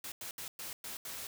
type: noise bursts at uneven times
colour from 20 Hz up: white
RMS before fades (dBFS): -43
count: 6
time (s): 0.04-0.12 / 0.21-0.31 / 0.38-0.48 / 0.59-0.73 / 0.84-0.97 / 1.05-1.27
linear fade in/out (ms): 2
effects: none